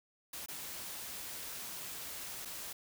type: noise with dropouts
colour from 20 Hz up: white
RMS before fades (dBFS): -44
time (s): 0.33-2.73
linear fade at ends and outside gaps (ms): 5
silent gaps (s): 0.461-0.484 / 2.451-2.454
effects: none